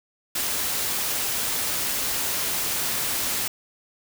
white noise, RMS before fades -26 dBFS, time 0.35-3.48 s, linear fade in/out 5 ms, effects none

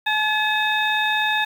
harmonic tone with a mistuned harmonic, 856 Hz, A5, 48 cents flat, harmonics 1 / 2 / 3 / 4, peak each -23 / -22 / -26 / -25 dBFS, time 0.06-1.45 s, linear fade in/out 10 ms, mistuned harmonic 4, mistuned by +120 cents, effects 7-bit

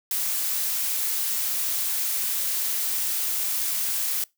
blue noise, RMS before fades -26 dBFS, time 0.11-4.24 s, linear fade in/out 2 ms, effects noise-tail reverb RT60 0.2 s tail -23 dB re dry

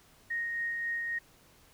sine tone with tremolo, 1864.7 Hz, A#6, in tune, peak -30 dBFS, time 0.3-1.19 s, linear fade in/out 10 ms, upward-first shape sine, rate 3.7 Hz, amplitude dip 25%, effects pink hiss -61 dBFS RMS until 1.73 s

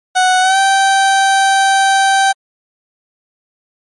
30% pulse tone with pitch glide, 740 to 779 Hz, F#5 to G5, 0 to -11 cents, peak -6 dBFS, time 0.15-2.33 s, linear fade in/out 20 ms, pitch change +89 cents, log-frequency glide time 0.41-0.58 s, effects MP3 48 kbps

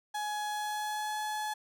35% pulse tone with pitch glide, 840 to 852.2 Hz, G#5 to G#5, +19 to +44 cents, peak -31 dBFS, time 0.14-1.54 s, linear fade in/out 10 ms, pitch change +25 cents, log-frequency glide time 0.5-1.2 s, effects none

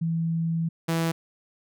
sine / sawtooth tone pair in turn, 164.81 / 164.81 Hz, E3 / E3, 0 / 0 cents, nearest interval unison, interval 0 cents, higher neither, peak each -23 / -19 dBFS, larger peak second, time 0.01-0.69 / 0.88-1.12 s, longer first, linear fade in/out 10 ms, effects none

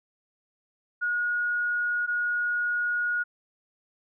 sine tone pair in turn, 1445 / 1445 Hz, F#6 / F#6, -41 / -41 cents, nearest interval unison, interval 0 cents, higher neither, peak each -24 dBFS, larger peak neither, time 1.01-2.07 / 2.07-3.24 s, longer second, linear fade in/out 20 ms, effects none

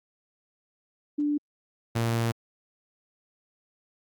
sine / sawtooth tone pair in turn, 293.7 / 115.68 Hz, D4 / A#2, 0 / -13 cents, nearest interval octave + major third, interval 1613 cents, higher first, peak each -23 / -20 dBFS, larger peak second, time 1.18-1.38 / 1.95-2.32 s, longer second, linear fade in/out 10 ms, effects Opus 24 kbps

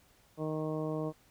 harmonic tone, 155.56 Hz, D#3, in tune, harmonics 1 / 2 / 3 / 4 / 5 / 6 / 7, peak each -37 / -37 / -38 / -40 / -50 / -50 / -47 dBFS, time 0.37-1.13 s, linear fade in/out 50 ms, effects pink hiss -65 dBFS RMS until 1.3 s

